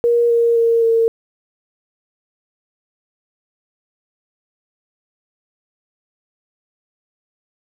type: tone with pitch steps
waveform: sine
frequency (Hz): 472.9 / 467.2 / 461.6 / 456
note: A#4 / A#4 / A#4 / A#4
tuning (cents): +25 / +4 / -17 / -38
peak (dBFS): -11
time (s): 0.04-1.08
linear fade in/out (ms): 0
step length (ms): 260
effects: 8-bit